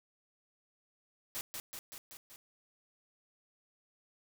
white noise with echo, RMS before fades -39 dBFS, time 1.35-1.41 s, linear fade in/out 0 ms, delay 190 ms, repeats 5, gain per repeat -3 dB, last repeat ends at 2.36 s, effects none

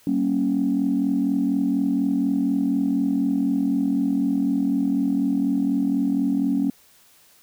sine chord, G diminished, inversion none, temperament equal with one note detuned, 192.96 / 233.1 / 277.2 Hz, G3 / Bb3 / Db4, -27 / 0 / 0 cents, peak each -25 / -24 / -20 dBFS, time 0.07-6.7 s, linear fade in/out 2 ms, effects tanh soft clip ceiling -12 dBFS + white hiss -55 dBFS RMS until 7.42 s

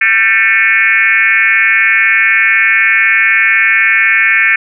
sine tone with frequency modulation, 1994 Hz, B6, 16 cents sharp, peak -6 dBFS, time 0.01-4.56 s, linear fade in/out 5 ms, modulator 212 Hz, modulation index 2.1, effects none

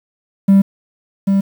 triangle tone with echo, 196 Hz, G3, in tune, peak -3 dBFS, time 0.48-0.62 s, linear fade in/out 10 ms, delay 790 ms, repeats 1, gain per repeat -5 dB, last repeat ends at 1.41 s, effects tanh soft clip ceiling 0 dBFS + 7-bit

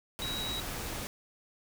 sine tone in noise, 3852 Hz, B7, 44 cents flat, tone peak -35 dBFS, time 0.22-0.6 s, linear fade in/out 0 ms, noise pink, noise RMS -38 dBFS, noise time 0.19-1.07 s, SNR 0 dB, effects none

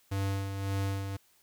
square tone with tremolo, 98 Hz, G2, in tune, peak -29 dBFS, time 0.11-1.17 s, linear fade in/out 10 ms, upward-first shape sine, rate 1.8 Hz, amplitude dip 50%, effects white hiss -66 dBFS RMS until 1.42 s

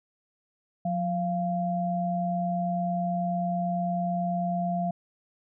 sine tone pair together, 178.9 / 692 Hz, F3 / F5, +42 / -16 cents, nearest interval octave + major seventh, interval 2342 cents, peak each -28 dBFS, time 0.85-4.91 s, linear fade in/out 5 ms, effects none

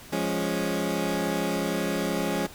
20% pulse chord, Db major, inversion first, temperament equal, 174.61 / 207.7 / 277.2 Hz, F3 / Ab3 / Db4, 0 / 0 / 0 cents, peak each -25 dBFS, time 0.12-2.47 s, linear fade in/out 10 ms, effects pink hiss -46 dBFS RMS until 2.54 s

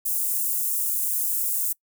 white high-pass noise, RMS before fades -25 dBFS, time 0.05-1.73 s, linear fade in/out 10 ms, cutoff 8400 Hz, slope 24 dB/octave, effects noise-tail reverb RT60 0.1 s tail -24 dB re dry

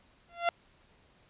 sawtooth tone with exponential growth, 688 Hz, F5, 26 cents flat, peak -19 dBFS, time 0.29-0.49 s, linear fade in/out 1 ms, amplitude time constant 43 ms, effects pink hiss -64 dBFS RMS until 1.29 s + resampled to 8000 Hz

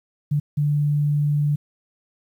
sine tone bursts at uneven times, 146.83 Hz, D3, in tune, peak -17 dBFS, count 2, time 0.31-0.4 / 0.57-1.56 s, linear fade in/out 10 ms, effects 9-bit

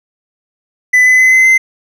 triangle tone with pitch steps, 2000 / 2016 / 2033 / 2049 / 2066 Hz, B6 / B6 / B6 / C7 / C7, +21 / +35 / +50 / -37 / -22 cents, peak -3 dBFS, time 0.93-1.58 s, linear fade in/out 10 ms, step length 130 ms, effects none

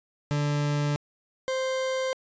40% pulse tone pair in turn, 146.3 / 522.6 Hz, D3 / C5, -6 / -2 cents, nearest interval octave + minor seventh, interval 2204 cents, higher second, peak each -23 / -25 dBFS, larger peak first, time 0.31-0.96 / 1.48-2.13 s, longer neither, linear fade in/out 0 ms, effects resampled to 16000 Hz

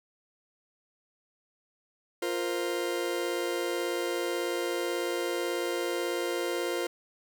40% pulse chord, F suspended fourth, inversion none, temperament just, 349.2 / 465.6 / 523.8 Hz, F4 / Bb4 / C5, 0 / -2 / +2 cents, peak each -31 / -34 / -34 dBFS, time 2.22-6.87 s, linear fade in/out 5 ms, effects none

